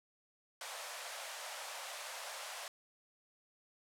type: high-pass noise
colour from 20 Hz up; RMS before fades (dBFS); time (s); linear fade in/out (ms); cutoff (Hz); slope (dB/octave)
pink; -45; 0.61-2.68; 2; 550; 48
effects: low-pass 11000 Hz 12 dB/octave